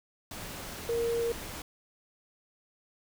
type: tone in noise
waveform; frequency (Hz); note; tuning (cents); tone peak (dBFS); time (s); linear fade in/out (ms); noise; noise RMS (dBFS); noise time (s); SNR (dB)
sine; 466.2; A#4; 0; -27; 0.89-1.32; 2; pink; -41; 0.31-1.62; +11
effects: none